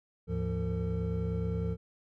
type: tone cluster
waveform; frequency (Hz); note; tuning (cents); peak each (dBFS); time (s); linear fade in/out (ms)
triangle; 75.4 / 104.9 / 171.6 / 451.2; D2 / G#2 / F3 / A4; +46 / +18 / -30 / +44; -33 / -33 / -32 / -36; 0.27-1.77; 50
effects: none